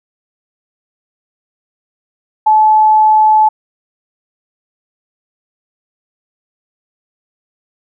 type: tone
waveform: sine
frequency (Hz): 863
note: A5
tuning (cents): -34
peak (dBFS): -5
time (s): 2.46-3.49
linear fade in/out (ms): 10
effects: none